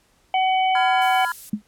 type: harmonic tone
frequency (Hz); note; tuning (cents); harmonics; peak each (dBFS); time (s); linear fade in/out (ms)
753; F#5; +30; 1 / 3 / 4; -17 / -27 / -29; 0.34-1.25; 2
type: chord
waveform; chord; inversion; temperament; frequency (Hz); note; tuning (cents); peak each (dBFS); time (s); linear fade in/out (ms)
triangle; F diminished; second; just; 1005.8 / 1396.9 / 1676.3; Cb6 / F6 / Ab6; +31 / 0 / +16; -24 / -25 / -26; 0.75-1.32; 2
type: noise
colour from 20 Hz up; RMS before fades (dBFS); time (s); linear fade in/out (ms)
violet; -35; 1.01-1.5; 10
type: tone with exponential decay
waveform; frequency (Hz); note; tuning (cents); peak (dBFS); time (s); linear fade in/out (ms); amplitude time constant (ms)
sine; 210; G#3; +19; -16; 1.53-1.62; 5; 19
effects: pink hiss -61 dBFS RMS until 1.67 s + low-pass 12000 Hz 12 dB/octave